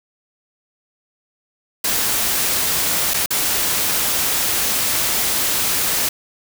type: noise with dropouts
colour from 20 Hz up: white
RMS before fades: -19 dBFS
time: 1.84-6.09 s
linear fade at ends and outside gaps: 5 ms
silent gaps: 3.137-3.141 / 3.261-3.305 s
effects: none